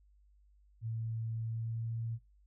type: tone with pitch glide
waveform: sine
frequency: 112.9 to 114.48 Hz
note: A2 to A#2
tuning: +45 to -31 cents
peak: -35 dBFS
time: 0.81-2.19 s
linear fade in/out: 50 ms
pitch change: +24 cents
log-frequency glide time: 1.38-1.96 s
effects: noise-tail reverb RT60 0.2 s tail -20 dB re dry + added 50 Hz sine -62 dBFS peak until 2.46 s